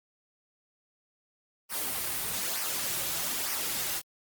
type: noise with flanger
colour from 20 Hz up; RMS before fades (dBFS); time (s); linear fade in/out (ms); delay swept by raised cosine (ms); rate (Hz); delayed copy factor
white; -32; 1.69-4.02; 50; 0.26 to 4.46; 1.1; -0.55
effects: Opus 32 kbps